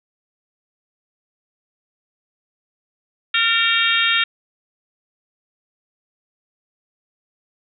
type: harmonic tone with a mistuned harmonic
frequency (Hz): 461.6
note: A#4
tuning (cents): -17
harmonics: 3 / 4 / 5 / 6 / 7 / 8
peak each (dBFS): -22 / -22 / -22 / -22 / -22 / -22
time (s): 3.34-4.24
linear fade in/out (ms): 5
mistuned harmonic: 4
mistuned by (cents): -32
effects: none